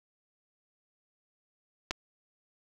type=clicks; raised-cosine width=0.2 ms; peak=-13 / -20 dBFS; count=2; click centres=1.909 / 1.912 s; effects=none